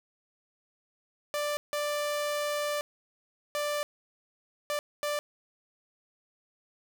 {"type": "tone bursts at uneven times", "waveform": "sawtooth", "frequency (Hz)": 589, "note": "D5", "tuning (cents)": 5, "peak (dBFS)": -25, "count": 5, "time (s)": [[1.34, 1.57], [1.73, 2.81], [3.55, 3.83], [4.7, 4.79], [5.03, 5.19]], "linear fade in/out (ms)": 0, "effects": []}